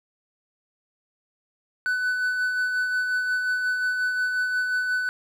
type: tone with tremolo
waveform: triangle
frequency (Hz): 1498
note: F#6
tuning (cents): +21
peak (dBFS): -19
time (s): 1.86-5.09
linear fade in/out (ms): 0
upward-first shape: sine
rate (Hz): 5.6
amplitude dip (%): 35
effects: none